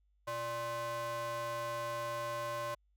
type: ring-modulated tone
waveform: square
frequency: 233.1 Hz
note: A#3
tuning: in tune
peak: -34 dBFS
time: 0.27-2.75 s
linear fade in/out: 10 ms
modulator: 820 Hz
effects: added 50 Hz sine -69 dBFS peak until 2.96 s